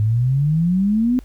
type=exponential sweep; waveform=sine; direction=up; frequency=103.83 to 257.6 Hz; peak=-14 dBFS; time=0-1.19 s; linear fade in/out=0 ms; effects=added 50 Hz sine -37 dBFS peak until 1.24 s + pink hiss -55 dBFS RMS until 1.24 s